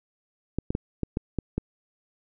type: clicks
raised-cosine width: 3 ms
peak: -13 dBFS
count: 7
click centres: 0.586 / 0.705 / 0.751 / 1.033 / 1.171 / 1.387 / 1.58 s
effects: none